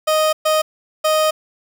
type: tone bursts at uneven times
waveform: 30% pulse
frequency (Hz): 622.3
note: D#5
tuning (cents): 0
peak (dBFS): -11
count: 3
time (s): 0.07-0.33 / 0.45-0.62 / 1.04-1.31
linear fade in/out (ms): 10
effects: 7-bit